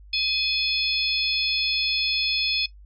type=harmonic tone with a mistuned harmonic; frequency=860 Hz; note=A5; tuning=40 cents flat; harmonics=3 / 4 / 5 / 6; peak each=-27 / -27 / -27 / -27 dBFS; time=0.13-2.66 s; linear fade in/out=5 ms; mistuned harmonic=3; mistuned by=-46 cents; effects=noise-tail reverb RT60 0.1 s tail -17 dB re dry + added 50 Hz sine -44 dBFS peak until 2.85 s